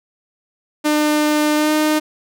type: tone with pitch glide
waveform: sawtooth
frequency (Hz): 301.1 to 306.4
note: D4 to D#4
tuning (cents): +43 to -27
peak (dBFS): -10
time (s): 0.84-2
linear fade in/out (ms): 20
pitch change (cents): +30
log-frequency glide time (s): 1.55-1.72
effects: none